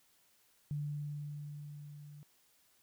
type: tone with level ramp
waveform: sine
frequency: 146.83 Hz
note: D3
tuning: in tune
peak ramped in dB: -34 to -50 dBFS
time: 0.71-2.23 s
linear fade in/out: 0 ms
effects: white hiss -70 dBFS RMS until 2.82 s